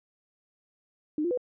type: tone with pitch steps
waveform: sine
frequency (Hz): 303.7 / 348.7 / 496.7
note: D#4 / F4 / B4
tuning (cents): -42 / -3 / +10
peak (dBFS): -25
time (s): 1.18-1.375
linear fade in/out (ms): 2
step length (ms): 65
effects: none